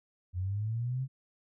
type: linear sweep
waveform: sine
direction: up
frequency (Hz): 87.31 to 135.3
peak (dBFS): -30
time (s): 0.33-1.08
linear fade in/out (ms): 50
effects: none